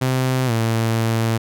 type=tone with pitch glide; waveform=sawtooth; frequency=129.5 to 113.39 Hz; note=C3 to A#2; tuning=-17 to -47 cents; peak=-13 dBFS; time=0.01-1.38 s; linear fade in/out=10 ms; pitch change=-230 cents; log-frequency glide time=0.46-0.52 s; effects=none